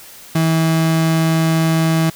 35% pulse tone, 162 Hz, E3, 30 cents flat, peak -11 dBFS, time 0.35-2.1 s, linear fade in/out 5 ms, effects white hiss -39 dBFS RMS until 2.15 s

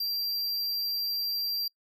square tone, 4728 Hz, D8, 11 cents sharp, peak -29 dBFS, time 0-1.68 s, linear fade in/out 5 ms, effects noise-tail reverb RT60 0.1 s tail -25 dB re dry

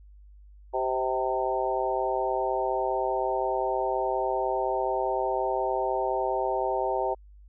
harmonic tone with a mistuned harmonic, 129.7 Hz, C3, 15 cents flat, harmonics 3 / 4 / 5 / 6 / 7, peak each -31 / -31 / -31 / -31 / -31 dBFS, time 0.73-7.15 s, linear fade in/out 20 ms, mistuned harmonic 5, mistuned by -15 cents, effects added 50 Hz sine -48 dBFS peak until 7.48 s

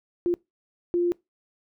sine tone bursts at uneven times, 349.2 Hz, F4, in tune, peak -20 dBFS, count 2, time 0.26-0.34 / 0.94-1.12 s, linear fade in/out 0 ms, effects noise-tail reverb RT60 0.2 s tail -23 dB re dry

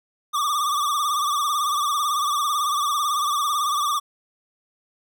square tone with vibrato, 1174.7 Hz, D6, in tune, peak -21 dBFS, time 0.33-4 s, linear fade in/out 20 ms, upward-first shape sine, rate 18 Hz, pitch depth 81 cents each way, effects none

